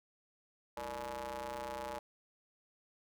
sawtooth ring-modulated tone, 128.3 Hz, C3, 34 cents flat, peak -33 dBFS, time 0.77-1.99 s, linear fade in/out 2 ms, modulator 720 Hz, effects none

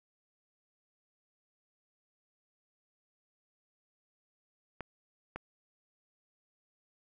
clicks, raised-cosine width 0.5 ms, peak -24 dBFS, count 2, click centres 4.807 / 5.36 s, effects none

